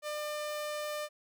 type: tone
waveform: sawtooth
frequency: 599 Hz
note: D5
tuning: 34 cents sharp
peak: -31 dBFS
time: 0.02-1.09 s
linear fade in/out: 50 ms
effects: none